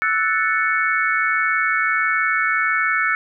sine chord, F# minor seventh, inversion third, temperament equal, 1318.5 / 1480 / 1760 / 2217 Hz, E6 / F#6 / A6 / C#7, 0 / 0 / 0 / 0 cents, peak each -22 dBFS, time 0.02-3.15 s, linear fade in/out 0 ms, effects none

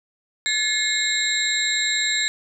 sine tone cluster, 1727 / 2149 / 3763 / 4032 / 7450 Hz, A6 / C7 / A#7 / B7 / A#8, -33 / +46 / +16 / +35 / -2 cents, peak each -26 dBFS, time 0.46-2.28 s, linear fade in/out 0 ms, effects none

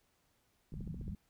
white low-pass noise, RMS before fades -43 dBFS, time 0.72-1.15 s, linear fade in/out 2 ms, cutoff 220 Hz, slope 96 dB/octave
click train, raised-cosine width 3 ms, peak -35 dBFS, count 6, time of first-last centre 0.74-1.08 s, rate 14.7 Hz
effects pink hiss -75 dBFS RMS until 1.29 s

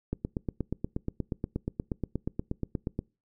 click train, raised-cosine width 3 ms, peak -17 dBFS, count 25, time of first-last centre 0.13-2.991 s, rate 8.39 Hz, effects noise-tail reverb RT60 0.3 s tail -25 dB re dry

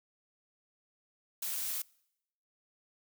blue noise, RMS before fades -36 dBFS, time 1.42-1.82 s, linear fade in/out 5 ms, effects noise-tail reverb RT60 0.8 s tail -25 dB re dry

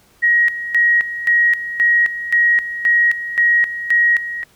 sine tone with tremolo, 1893 Hz, A#6, 26 cents sharp, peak -10 dBFS, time 0.22-4.44 s, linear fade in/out 20 ms, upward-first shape square, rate 1.9 Hz, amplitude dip 75%, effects pink hiss -53 dBFS RMS until 4.55 s

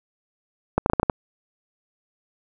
clicks, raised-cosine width 1 ms, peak -4 dBFS, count 7, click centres 0.78 / 0.861 / 0.899 / 0.934 / 0.998 / 1.031 / 1.098 s, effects none

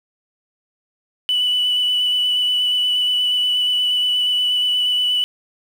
sine tone with vibrato, 2973 Hz, F#7, 8 cents sharp, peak -14 dBFS, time 1.29-5.24 s, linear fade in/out 0 ms, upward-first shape square, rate 8.4 Hz, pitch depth 10 cents each way, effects tanh soft clip ceiling -12 dBFS + 7-bit

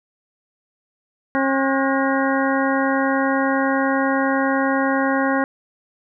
harmonic tone with a mistuned harmonic, 270 Hz, C#4, 45 cents flat, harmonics 1 / 2 / 3 / 4 / 5 / 6 / 7, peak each -20 / -23 / -25 / -26 / -27 / -28 / -28 dBFS, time 1.35-5.44 s, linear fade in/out 0 ms, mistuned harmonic 5, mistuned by +110 cents, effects none

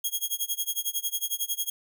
5% pulse tone with tremolo, 3277 Hz, G#7, 24 cents flat, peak -16 dBFS, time 0.04-1.7 s, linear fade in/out 5 ms, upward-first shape sine, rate 11 Hz, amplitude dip 95%, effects none

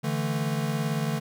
square chord, D suspended second, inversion none, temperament equal, 146.83 / 164.81 / 220 Hz, D3 / E3 / A3, 0 / 0 / 0 cents, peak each -29 / -32 / -32 dBFS, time 0.03-1.2 s, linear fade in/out 20 ms, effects none

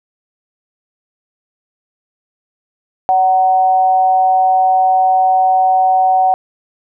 sine tone with amplitude modulation, 750 Hz, F#5, 23 cents sharp, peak -6 dBFS, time 3.09-6.34 s, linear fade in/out 0 ms, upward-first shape sine, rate 180 Hz, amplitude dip 50%, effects none

